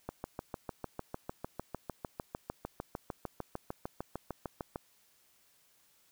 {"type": "click train", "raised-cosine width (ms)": 1, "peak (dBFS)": -23, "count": 32, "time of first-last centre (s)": [0.09, 4.759], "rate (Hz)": 6.64, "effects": ["white hiss -68 dBFS RMS until 6.11 s"]}